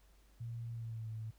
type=tone with pitch glide; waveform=sine; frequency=116.54 to 110.57 Hz; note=A#2 to A2; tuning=0 to +9 cents; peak=-40 dBFS; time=0.4-1.31 s; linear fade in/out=10 ms; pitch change=-91 cents; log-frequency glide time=0.71-1.1 s; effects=added 50 Hz sine -63 dBFS peak until 1.38 s + pink hiss -71 dBFS RMS until 1.38 s